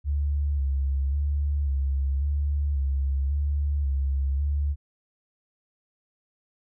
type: tone with vibrato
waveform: sine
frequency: 70.2 Hz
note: C#2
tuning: 22 cents sharp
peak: -22 dBFS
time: 0.04-4.76 s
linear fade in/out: 50 ms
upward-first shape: square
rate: 0.92 Hz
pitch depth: 45 cents each way
effects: none